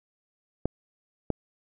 clicks, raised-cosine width 2 ms, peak -12 dBFS, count 2, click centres 0.656 / 1.303 s, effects none

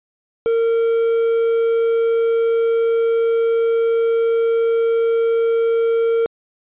triangle tone with quantisation, 458.6 Hz, A#4, 28 cents flat, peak -12 dBFS, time 0.46-6.26 s, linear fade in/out 0 ms, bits 5, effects resampled to 8000 Hz

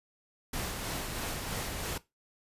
pink noise with tremolo, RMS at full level -35 dBFS, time 0.53-1.98 s, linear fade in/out 5 ms, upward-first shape sine, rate 3.1 Hz, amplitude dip 30%, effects noise-tail reverb RT60 0.2 s tail -18 dB re dry + resampled to 32000 Hz

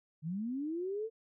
sine linear sweep, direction up, 146.83 to 457.4 Hz, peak -34 dBFS, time 0.22-1.1 s, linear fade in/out 50 ms, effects none

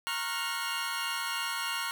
20% pulse chord, Gb major seventh, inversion first, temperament equal with one note detuned, 932.3 / 1092.8 / 1396.9 / 1480 Hz, Bb5 / Db6 / F6 / Gb6, 0 / -25 / 0 / 0 cents, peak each -33 / -32 / -30 / -35 dBFS, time 0.07-1.91 s, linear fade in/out 0 ms, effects none

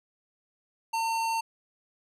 square tone, 906 Hz, A#5, 50 cents flat, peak -27 dBFS, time 0.93-1.41 s, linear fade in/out 10 ms, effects low-pass 11000 Hz 12 dB/octave

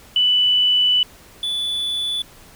sine / triangle tone pair in turn, 2979 / 3464 Hz, F#7 / A7, +11 / -28 cents, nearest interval minor third, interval 261 cents, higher second, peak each -13 / -19 dBFS, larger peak first, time 0.16-1.03 / 1.43-2.22 s, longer first, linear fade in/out 2 ms, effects pink hiss -46 dBFS RMS until 2.55 s

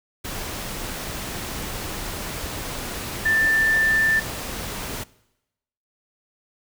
sine tone in noise, 1775 Hz, A6, 15 cents sharp, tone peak -17 dBFS, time 3.25-4.2 s, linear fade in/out 10 ms, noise pink, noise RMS -31 dBFS, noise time 0.24-5.04 s, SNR +11 dB, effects noise-tail reverb RT60 0.9 s tail -21 dB re dry

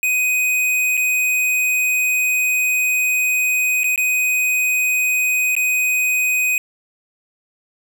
square tone with dropouts, 2500 Hz, D#7, 8 cents sharp, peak -16 dBFS, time 0.03-6.58 s, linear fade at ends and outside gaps 1 ms, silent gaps 0.97-0.975 / 3.834-3.842 / 3.96-3.977 / 5.552-5.565 s, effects none

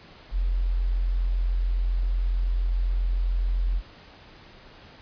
sine tone, 43.63 Hz, F1, 1 cent flat, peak -21 dBFS, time 0.31-3.82 s, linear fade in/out 50 ms, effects pink hiss -49 dBFS RMS until 5.01 s + resampled to 11025 Hz

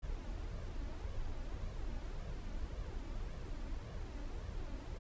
brown noise with flanger, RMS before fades -42 dBFS, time 0.02-4.99 s, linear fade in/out 20 ms, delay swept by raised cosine 1.7 to 3.5 ms, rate 1.8 Hz, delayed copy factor +0.5, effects resampled to 16000 Hz

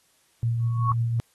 sine tone with tremolo, 116.54 Hz, A#2, in tune, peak -20 dBFS, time 0.43-1.2 s, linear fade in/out 0 ms, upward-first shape triangle, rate 5.6 Hz, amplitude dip 35%
sine tone with exponential growth, 1108.7 Hz, C#6, in tune, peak -19 dBFS, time 0.6-0.92 s, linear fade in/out 2 ms, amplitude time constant 69 ms
effects white hiss -64 dBFS RMS until 1.34 s + AAC 32 kbps

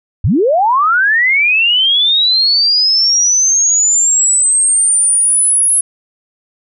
sine linear sweep, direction up, 65.41 to 10730 Hz, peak -8 dBFS, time 0.24-5.81 s, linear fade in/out 5 ms, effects none

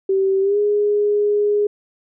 sine tone with pitch glide, 386.3 to 414 Hz, G4 to G#4, -25 to -5 cents, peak -14 dBFS, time 0.09-1.67 s, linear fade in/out 5 ms, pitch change +120 cents, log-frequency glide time 0.41-0.58 s, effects none

